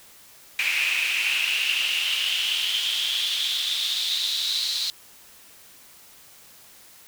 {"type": "noise with high-pass filter sweep", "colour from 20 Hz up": "brown", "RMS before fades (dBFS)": -25, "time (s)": [0.59, 4.9], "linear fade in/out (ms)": 0, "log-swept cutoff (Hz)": [2400, 4100], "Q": 7.5, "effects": ["white hiss -50 dBFS RMS until 7.07 s"]}